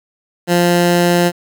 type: tone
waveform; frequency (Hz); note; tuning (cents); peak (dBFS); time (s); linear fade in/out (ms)
15% pulse; 174.61; F3; 0; -4; 0.47-1.32; 50
effects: 7-bit